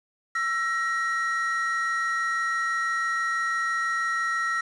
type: tone pair together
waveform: triangle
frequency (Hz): 1337 / 1890.8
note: E6 / A#6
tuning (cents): +24 / +24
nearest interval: tritone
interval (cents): 600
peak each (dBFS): -25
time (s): 0.35-4.61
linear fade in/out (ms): 5
effects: resampled to 22050 Hz + 8-bit